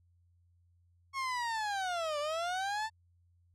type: linear two-way sweep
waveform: 30% pulse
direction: down then up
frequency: 1100 to 578 to 896 Hz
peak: -30 dBFS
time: 1.13-2.9 s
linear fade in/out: 50 ms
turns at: 2.19 s
effects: added 87 Hz sine -65 dBFS peak until 3.54 s + low-pass 7000 Hz 12 dB/octave